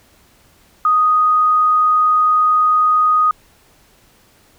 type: tone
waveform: sine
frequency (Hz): 1244.5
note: D#6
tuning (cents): 0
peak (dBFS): -10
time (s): 0.85-3.31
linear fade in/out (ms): 2
effects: pink hiss -52 dBFS RMS until 4.58 s